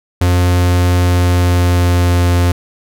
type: tone with pitch glide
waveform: 45% pulse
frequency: 89 to 87.88 Hz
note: F2 to F2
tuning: +33 to +11 cents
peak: -9 dBFS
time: 0.21-2.52 s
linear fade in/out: 5 ms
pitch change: -22 cents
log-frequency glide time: 1.04-2.27 s
effects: none